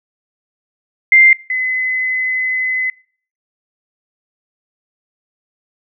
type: tone pair in turn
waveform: sine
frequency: 2093 / 2028 Hz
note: C7 / B6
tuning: 0 / +45 cents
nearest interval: minor second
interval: 55 cents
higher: first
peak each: -4 / -15 dBFS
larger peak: first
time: 1.12-1.33 / 1.5-2.9 s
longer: second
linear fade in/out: 2 ms
effects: noise-tail reverb RT60 0.5 s tail -24 dB re dry